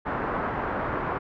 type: low-pass noise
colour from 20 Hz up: white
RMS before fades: -29 dBFS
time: 0.05-1.19 s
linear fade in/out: 20 ms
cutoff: 1400 Hz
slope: 24 dB/octave
effects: none